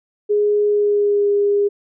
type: tone with pitch glide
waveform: sine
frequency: 415.3 to 406.8 Hz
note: G#4 to G#4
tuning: 0 to -36 cents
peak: -13 dBFS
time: 0.29-1.69 s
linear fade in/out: 20 ms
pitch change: -36 cents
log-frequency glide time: 0.67-1.29 s
effects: none